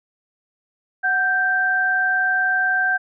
sine tone pair together, 740 / 1568 Hz, F#5 / G6, 0 / 0 cents, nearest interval octave + minor second, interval 1300 cents, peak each -24 / -17 dBFS, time 1.03-2.98 s, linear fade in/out 20 ms, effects none

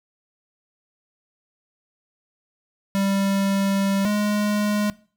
square tone pair in turn, 196.5 / 208.2 Hz, G3 / G#3, +4 / +5 cents, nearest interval minor second, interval 101 cents, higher second, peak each -20 dBFS, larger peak neither, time 2.95-4.05 / 4.05-4.9 s, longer first, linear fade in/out 0 ms, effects noise-tail reverb RT60 0.4 s tail -20 dB re dry

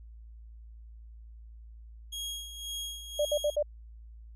sawtooth tone with tremolo, 3283 Hz, G#7, 21 cents flat, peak -31 dBFS, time 2.12-3.56 s, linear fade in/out 10 ms, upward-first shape sine, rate 1.9 Hz, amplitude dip 65%
sine tone bursts, 592 Hz, D5, 14 cents sharp, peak -24 dBFS, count 4, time 3.19-3.627 s, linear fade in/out 5 ms, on 62 ms, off 63 ms
effects added 56 Hz sine -46 dBFS peak until 4.35 s + resampled to 32000 Hz

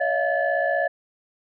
sine tone cluster, 566 / 642 / 698 / 1728 Hz, C#5 / E5 / F5 / A6, +36 / -46 / -1 / -32 cents, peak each -25 dBFS, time 0-0.88 s, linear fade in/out 10 ms, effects tanh soft clip ceiling -10 dBFS

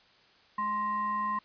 sine tone with frequency modulation, 1046.5 Hz, C6, in tune, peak -28 dBFS, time 0.58-1.39 s, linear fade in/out 5 ms, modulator 837 Hz, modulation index 0.46, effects white hiss -61 dBFS RMS until 1.44 s + resampled to 11025 Hz

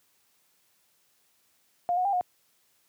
sine tone with pitch steps, 705 / 731 / 798 / 722 Hz, F5 / F#5 / G5 / F#5, +16 / -21 / +31 / -43 cents, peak -23 dBFS, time 1.89-2.21 s, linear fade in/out 0 ms, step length 80 ms, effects white hiss -68 dBFS RMS until 2.88 s + high-pass 80 Hz 12 dB/octave

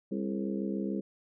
harmonic tone with a mistuned harmonic, 66.8 Hz, C2, 36 cents sharp, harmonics 3 / 4 / 5 / 6 / 7 / 8, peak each -33 / -38 / -37 / -40 / -45 / -45 dBFS, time 0.11-1.01 s, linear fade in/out 10 ms, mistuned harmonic 6, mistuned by +75 cents, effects none

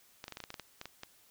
clicks, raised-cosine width 0.2 ms, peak -25 dBFS, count 12, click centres 0.241 / 0.281 / 0.323 / 0.371 / 0.403 / 0.439 / 0.504 / 0.542 / 0.597 / 0.814 / 0.856 / 1.034 s, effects white hiss -64 dBFS RMS until 1.3 s

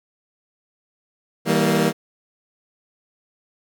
20% pulse chord, E diminished, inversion none, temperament equal with one note detuned, 161.05 / 196 / 233.1 Hz, E3 / G3 / Bb3, -40 / 0 / 0 cents, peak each -16 dBFS, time 1.45-1.93 s, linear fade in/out 50 ms, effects none

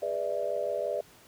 sine chord, E dominant seventh, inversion first, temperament just, 412 / 494.4 / 593.3 / 659.3 Hz, G#4 / B4 / D5 / E5, -14 / +2 / +18 / 0 cents, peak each -37 / -35 / -31 / -35 dBFS, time 0.02-1.01 s, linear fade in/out 5 ms, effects pink hiss -56 dBFS RMS until 1.27 s + high-pass 80 Hz 12 dB/octave

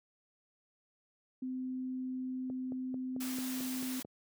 sine tone, 257 Hz, C4, 31 cents flat, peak -35 dBFS, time 1.42-4 s, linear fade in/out 5 ms
click train, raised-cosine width 2 ms, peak -31 dBFS, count 8, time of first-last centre 2.5-4.049 s, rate 4.52 Hz
white noise, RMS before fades -43 dBFS, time 3.2-4.03 s, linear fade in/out 10 ms
effects high-pass 150 Hz 12 dB/octave

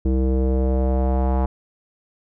square tone with low-pass filter sweep, 65 Hz, C2, 11 cents flat, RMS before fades -19 dBFS, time 0.05-1.46 s, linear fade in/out 5 ms, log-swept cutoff 370 to 870 Hz, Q 2.6, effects none

